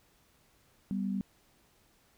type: tone pair together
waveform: sine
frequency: 194.9 / 245.6 Hz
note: G3 / B3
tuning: -10 / -9 cents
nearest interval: major third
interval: 401 cents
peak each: -31 / -37 dBFS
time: 0.91-1.21 s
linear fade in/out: 0 ms
effects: pink hiss -67 dBFS RMS until 2.17 s